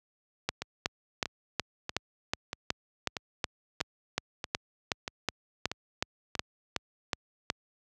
two click trains, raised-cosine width 0.2 ms, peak -16 / -10 dBFS, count 10 / 20, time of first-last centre 0.62-6.352 / 0.49-7.501 s, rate 1.57 / 2.71 Hz, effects high-pass 60 Hz 12 dB/octave

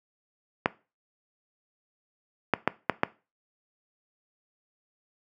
clicks, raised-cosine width 0.5 ms, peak -5 dBFS, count 5, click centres 0.659 / 2.537 / 2.676 / 2.897 / 3.034 s, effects noise-tail reverb RT60 0.3 s tail -19 dB re dry + high-pass 150 Hz 12 dB/octave

